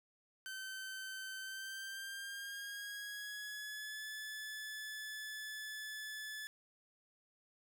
sawtooth tone with pitch glide, 1540 to 1728.6 Hz, G6 to A6, -31 to -31 cents, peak -40 dBFS, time 0.46-6.47 s, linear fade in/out 0 ms, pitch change +200 cents, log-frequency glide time 1.4-4.05 s, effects none

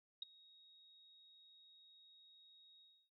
sine tone with ADSR envelope, 3767 Hz, A#7, 17 cents sharp, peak -39 dBFS, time 0.22-3.1 s, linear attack 4 ms, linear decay 13 ms, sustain -24 dB, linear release 290 ms, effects none

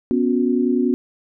sine chord, B suspended second, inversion none, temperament equal with one note detuned, 246.9 / 277.2 / 363 Hz, B3 / C#4 / F#4, 0 / 0 / -33 cents, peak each -18 / -21 / -21 dBFS, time 0.11-0.94 s, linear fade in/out 0 ms, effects none

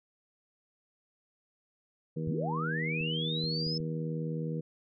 harmonic tone, 79.7 Hz, D#2, 42 cents sharp, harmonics 2 / 3 / 4 / 5 / 6, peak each -33 / -41 / -43 / -46 / -40 dBFS, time 2.16-4.61 s, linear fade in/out 10 ms
sine linear sweep, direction up, 59.3 to 5274 Hz, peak -33 dBFS, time 2.27-3.78 s, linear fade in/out 5 ms
clicks, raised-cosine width 5 ms, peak -37 dBFS, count 4, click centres 3.01 / 3.441 / 3.668 / 3.803 s
effects none

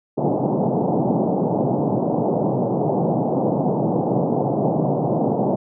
pink band-pass noise, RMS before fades -20 dBFS, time 0.17-5.56 s, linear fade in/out 10 ms, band 130 to 840 Hz, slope 48 dB/octave, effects none

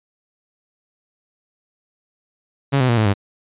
sawtooth tone with pitch steps, 138.59 / 127.82 / 117.89 / 108.74 / 100.29 Hz, C#3 / C3 / A#2 / A2 / G2, 0 / -40 / +20 / -20 / +40 cents, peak -10 dBFS, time 2.72-3.14 s, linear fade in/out 20 ms, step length 84 ms, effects resampled to 8000 Hz

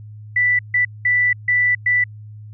sine tone bursts at uneven times, 1975.5 Hz, B6, in tune, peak -13 dBFS, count 5, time 0.36-0.59 / 0.74-0.85 / 1.05-1.33 / 1.48-1.75 / 1.86-2.04 s, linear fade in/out 5 ms, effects added 106 Hz sine -34 dBFS peak until 2.53 s

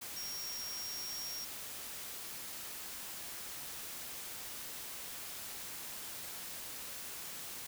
sine tone in noise, 5588 Hz, F8, in tune, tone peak -41 dBFS, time 0.16-1.45 s, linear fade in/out 10 ms, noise white, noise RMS -45 dBFS, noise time 0.01-7.67 s, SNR +1 dB, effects none

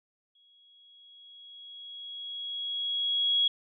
sine tone with exponential growth, 3322 Hz, G#7, in tune, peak -21 dBFS, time 0.35-3.48 s, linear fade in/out 5 ms, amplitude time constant 680 ms, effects none

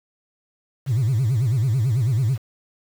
sine tone with vibrato, 120.3 Hz, B2, 45 cents flat, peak -15 dBFS, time 0.86-2.38 s, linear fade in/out 50 ms, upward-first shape sine, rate 9.1 Hz, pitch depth 250 cents each way, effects tanh soft clip ceiling -15 dBFS + 7-bit

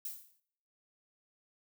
violet noise with exponential decay, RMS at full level -37 dBFS, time 0.05-0.4 s, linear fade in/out 2 ms, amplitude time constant 74 ms, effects noise-tail reverb RT60 0.7 s tail -22 dB re dry

